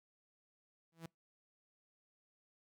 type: tone with exponential growth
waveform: sawtooth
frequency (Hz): 164.81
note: E3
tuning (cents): 0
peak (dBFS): -39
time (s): 0.92-1.06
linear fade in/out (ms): 5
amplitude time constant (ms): 29
effects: noise-tail reverb RT60 0.2 s tail -26 dB re dry